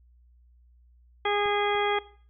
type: harmonic tone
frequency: 410.5 Hz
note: G#4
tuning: 20 cents flat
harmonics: 1 / 2 / 3 / 4 / 5 / 6 / 8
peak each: -28 / -28 / -32 / -36 / -32 / -38 / -34 dBFS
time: 1.25-1.99 s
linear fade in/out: 5 ms
type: clicks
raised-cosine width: 5 ms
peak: -35 / -40 dBFS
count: 2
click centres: 1.458 / 1.751 s
effects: noise-tail reverb RT60 0.5 s tail -19 dB re dry + added 60 Hz sine -55 dBFS peak until 2.29 s